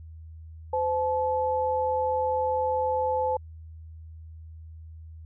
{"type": "tone pair together", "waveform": "sine", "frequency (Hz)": [513, 864.5], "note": ["C5", "A5"], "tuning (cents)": [-34, -31], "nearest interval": "major sixth", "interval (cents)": 903, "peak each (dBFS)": -26, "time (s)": [0.73, 3.37], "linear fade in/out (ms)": 5, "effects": ["added 80 Hz sine -41 dBFS peak until 5.25 s"]}